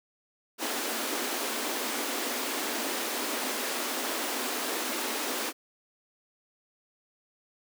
pink high-pass noise, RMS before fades -32 dBFS, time 0.58-5.53 s, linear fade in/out 50 ms, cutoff 230 Hz, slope 96 dB/octave, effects none

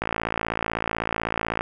click train, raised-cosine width 0.5 ms, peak -9 dBFS, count 90, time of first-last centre 0.02-1.609 s, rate 56 Hz, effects none

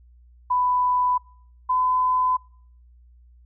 sine tone pair in turn, 995 / 1011.8 Hz, B5 / B5, +13 / +42 cents, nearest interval unison, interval 29 cents, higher second, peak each -18 dBFS, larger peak neither, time 0.5-1.18 / 1.69-2.37 s, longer neither, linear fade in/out 10 ms, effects noise-tail reverb RT60 0.6 s tail -26 dB re dry + added 60 Hz sine -49 dBFS peak until 3.45 s

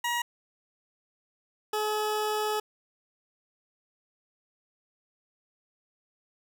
20% pulse tone pair in turn, 954 / 425.9 Hz, A#5 / G#4, +40 / +44 cents, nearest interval octave + major second, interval 1396 cents, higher first, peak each -22 dBFS, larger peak neither, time 0.04-0.22 / 1.73-2.6 s, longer second, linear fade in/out 5 ms, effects none

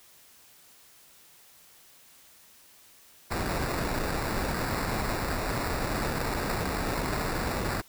pink noise with sample-and-hold, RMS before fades -30 dBFS, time 3.3-7.82 s, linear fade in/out 20 ms, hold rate 3150 Hz, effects white hiss -56 dBFS RMS until 7.88 s

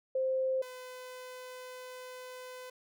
sine / sawtooth tone pair in turn, 523.3 / 506.1 Hz, C5 / B4, 0 / +42 cents, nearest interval minor second, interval 58 cents, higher first, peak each -28 / -40 dBFS, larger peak first, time 0.15-0.62 / 0.62-2.7 s, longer second, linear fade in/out 5 ms, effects none

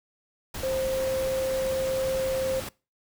sine tone in noise, 527 Hz, C5, 12 cents sharp, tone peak -25 dBFS, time 0.63-2.6 s, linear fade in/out 5 ms, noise pink, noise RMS -36 dBFS, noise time 0.54-2.69 s, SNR +8 dB, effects noise-tail reverb RT60 0.3 s tail -23 dB re dry

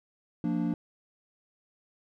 triangle chord, Bb major, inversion second, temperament equal with one note detuned, 174.61 / 230.7 / 293.7 Hz, F3 / Bb3 / D4, 0 / -18 / 0 cents, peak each -29 dBFS, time 0.44-0.74 s, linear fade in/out 2 ms, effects none

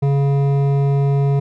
sine tone with hard clipping, 139.8 Hz, C#3, 15 cents sharp, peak -15 dBFS, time 0.02-1.4 s, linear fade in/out 10 ms, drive 11 dB, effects none

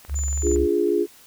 click train, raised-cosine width 0.5 ms, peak -27 dBFS, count 12, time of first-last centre 0.05-0.562 s, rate 21.5 Hz
sine tone with vibrato, 70.1 Hz, C#2, 20 cents sharp, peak -22 dBFS, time 0.08-0.68 s, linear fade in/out 50 ms, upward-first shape sine, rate 3.6 Hz, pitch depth 20 cents each way
sine tone, 7040 Hz, A8, in tune, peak -28 dBFS, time 0.15-0.56 s, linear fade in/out 10 ms
sine chord, D diminished, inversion none, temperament equal, 293.7 / 349.2 / 415.3 Hz, D4 / F4 / Ab4, 0 / 0 / 0 cents, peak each -26 / -21 / -21 dBFS, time 0.42-1.07 s, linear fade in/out 50 ms
effects white hiss -50 dBFS RMS until 1.26 s

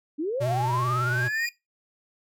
sine linear sweep, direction up, 277.2 to 1916 Hz, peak -25 dBFS, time 0.18-1.47 s, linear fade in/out 20 ms
square tone with vibrato, 123.47 Hz, B2, in tune, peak -27 dBFS, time 0.4-1.29 s, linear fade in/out 20 ms, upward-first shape triangle, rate 18 Hz, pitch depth 63 cents each way
25% pulse tone with exponential growth, 2437 Hz, D#7, 37 cents flat, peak -24 dBFS, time 0.84-1.49 s, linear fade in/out 2 ms, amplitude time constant 140 ms
effects noise-tail reverb RT60 0.2 s tail -18 dB re dry

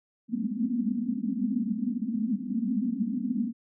pink band-pass noise, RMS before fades -29 dBFS, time 0.28-3.53 s, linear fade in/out 50 ms, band 200 to 260 Hz, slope 96 dB/octave, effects none

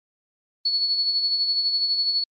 sine tone with tremolo, 4407 Hz, C#8, 11 cents flat, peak -18 dBFS, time 0.65-2.24 s, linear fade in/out 5 ms, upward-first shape sine, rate 12 Hz, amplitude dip 45%, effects Opus 24 kbps

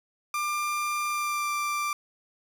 30% pulse tone with pitch glide, 1193 to 1179.3 Hz, D6 to D6, +27 to +7 cents, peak -24 dBFS, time 0.34-1.93 s, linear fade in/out 2 ms, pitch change -20 cents, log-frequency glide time 1.09-1.51 s, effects none

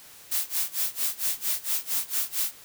blue noise with tremolo, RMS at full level -25 dBFS, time 0.31-2.52 s, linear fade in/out 10 ms, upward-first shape sine, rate 4.4 Hz, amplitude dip 95%, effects white hiss -49 dBFS RMS until 2.64 s

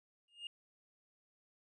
triangle tone with exponential growth, 2835 Hz, F7, 25 cents sharp, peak -36 dBFS, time 0.28-0.47 s, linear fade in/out 2 ms, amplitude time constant 41 ms, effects tanh soft clip ceiling -36 dBFS + resampled to 24000 Hz

